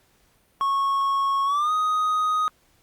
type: tone with pitch glide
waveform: triangle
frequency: 1100 to 1249.1 Hz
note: C#6 to D#6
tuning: -14 to +6 cents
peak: -18 dBFS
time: 0.61-2.48 s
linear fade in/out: 0 ms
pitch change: +220 cents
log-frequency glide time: 1.45-1.72 s
effects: pink hiss -62 dBFS RMS until 2.82 s + Opus 48 kbps